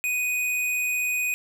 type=tone; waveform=square; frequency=2489 Hz; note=D#7; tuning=in tune; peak=-24 dBFS; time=0.04-1.34 s; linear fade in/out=0 ms; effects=none